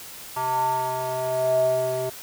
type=tone with band-pass filter sweep; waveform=square; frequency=128.9 Hz; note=C3; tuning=26 cents flat; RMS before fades=-24 dBFS; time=0.36-2.1 s; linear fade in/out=10 ms; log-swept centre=990 to 540 Hz; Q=9.1; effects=white hiss -40 dBFS RMS until 2.22 s